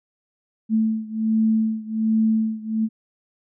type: beating tone pair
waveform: sine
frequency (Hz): 220 / 221.3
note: A3 / A3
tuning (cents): 0 / +10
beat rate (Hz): 1.3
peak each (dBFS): -20 / -22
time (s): 0.69-2.89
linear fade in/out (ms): 50
effects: none